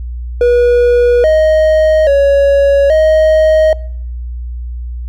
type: tone with pitch steps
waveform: triangle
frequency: 484 / 625 / 559 / 627 Hz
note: B4 / D#5 / C#5 / D#5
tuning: -35 / +8 / +14 / +13 cents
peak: -4 dBFS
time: 0.41-3.73 s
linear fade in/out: 2 ms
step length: 830 ms
effects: noise-tail reverb RT60 0.7 s tail -24 dB re dry + added 60 Hz sine -19 dBFS peak until 5.08 s